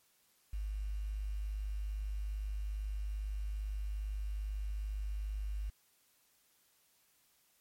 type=tone with quantisation; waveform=sine; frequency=51.2 Hz; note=G#1; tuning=24 cents flat; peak=-35 dBFS; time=0.53-5.7 s; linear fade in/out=5 ms; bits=10; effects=white hiss -71 dBFS RMS until 7.6 s + MP3 64 kbps